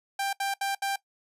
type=tone bursts; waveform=sawtooth; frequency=790 Hz; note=G5; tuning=13 cents sharp; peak=-23 dBFS; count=4; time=0.19-0.96 s; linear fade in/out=5 ms; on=140 ms; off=70 ms; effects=noise-tail reverb RT60 0.1 s tail -19 dB re dry + resampled to 32000 Hz